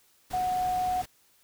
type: tone in noise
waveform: sine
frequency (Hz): 734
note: F#5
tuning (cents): -14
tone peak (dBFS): -25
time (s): 0.33-1.02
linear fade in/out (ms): 10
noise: pink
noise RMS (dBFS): -42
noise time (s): 0.3-1.06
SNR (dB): +14
effects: white hiss -64 dBFS RMS until 1.43 s

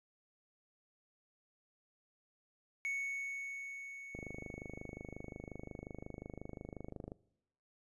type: tone with exponential decay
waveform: triangle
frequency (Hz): 2217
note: C#7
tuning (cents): 0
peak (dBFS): -33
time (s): 2.85-6.9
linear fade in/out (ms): 0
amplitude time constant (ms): 880
type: click train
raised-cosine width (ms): 2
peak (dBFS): -31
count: 77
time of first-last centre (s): 4.15-7.119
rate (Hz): 25.6
effects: noise-tail reverb RT60 0.9 s tail -23 dB re dry + resampled to 24000 Hz

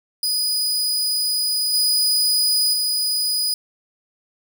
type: tone with level steps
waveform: sawtooth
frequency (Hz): 4961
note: D#8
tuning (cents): -6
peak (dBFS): -16 / -13 / -16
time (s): 0.23-3.54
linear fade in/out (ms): 2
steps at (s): 1.73 / 2.73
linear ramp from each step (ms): 10
effects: none

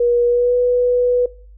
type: tone with pitch glide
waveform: sine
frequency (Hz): 480 to 492.1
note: B4 to B4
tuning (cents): -49 to -6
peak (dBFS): -12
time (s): 0-1.26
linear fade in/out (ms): 5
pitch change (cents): +43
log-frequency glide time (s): 0.26-0.55
effects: noise-tail reverb RT60 0.4 s tail -20 dB re dry + added 50 Hz sine -39 dBFS peak until 1.57 s

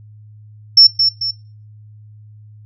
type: tone with echo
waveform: sine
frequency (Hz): 5400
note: E8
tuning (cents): +41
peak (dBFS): -3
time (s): 0.77-0.87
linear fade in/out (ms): 5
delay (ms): 220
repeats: 2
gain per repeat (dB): -7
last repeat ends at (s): 1.31
effects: noise-tail reverb RT60 0.4 s tail -24 dB re dry + added 106 Hz sine -38 dBFS peak until 2.65 s

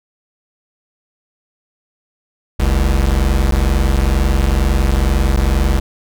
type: tone pair together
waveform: square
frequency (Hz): 45.36 / 67.5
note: F#1 / C#2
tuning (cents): -34 / -45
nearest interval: perfect fifth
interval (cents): 689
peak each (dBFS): -15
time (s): 2.59-5.8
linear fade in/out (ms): 10
effects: none

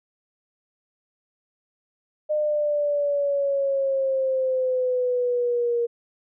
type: exponential sweep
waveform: sine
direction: down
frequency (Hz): 608 to 470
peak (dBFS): -20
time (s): 2.29-5.87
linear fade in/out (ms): 20
effects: none

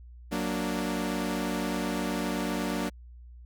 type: chord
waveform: sawtooth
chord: Gb augmented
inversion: none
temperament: equal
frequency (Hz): 185 / 233.1 / 293.7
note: Gb3 / Bb3 / D4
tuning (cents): 0 / 0 / 0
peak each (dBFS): -29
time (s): 0.31-2.9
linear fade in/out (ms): 20
effects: added 60 Hz sine -45 dBFS peak until 3.45 s

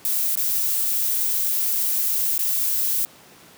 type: noise with dropouts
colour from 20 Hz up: violet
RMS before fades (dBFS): -22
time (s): 0.05-3.05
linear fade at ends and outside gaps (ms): 0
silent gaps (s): 0.354-0.373 / 2.379-2.392
effects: pink hiss -48 dBFS RMS until 3.57 s + high-pass 150 Hz 12 dB/octave

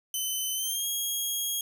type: tone with pitch glide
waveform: 10% pulse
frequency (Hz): 3042 to 3279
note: F#7 to G#7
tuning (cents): +47 to -23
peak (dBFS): -21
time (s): 0.14-1.61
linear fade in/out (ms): 2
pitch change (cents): +130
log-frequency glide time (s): 0.54-0.87
effects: none

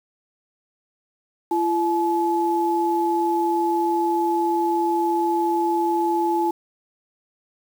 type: tone pair together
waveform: sine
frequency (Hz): 340.1 / 857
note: F4 / A5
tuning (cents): -46 / -46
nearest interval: octave + major third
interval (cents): 1600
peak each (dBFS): -21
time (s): 1.51-6.51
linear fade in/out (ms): 5
effects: 7-bit

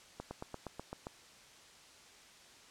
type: slowing click train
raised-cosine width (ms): 1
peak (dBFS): -27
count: 8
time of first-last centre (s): 0.2-1.069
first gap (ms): 110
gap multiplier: 1.04
effects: white hiss -58 dBFS RMS until 2.7 s + low-pass 7000 Hz 12 dB/octave

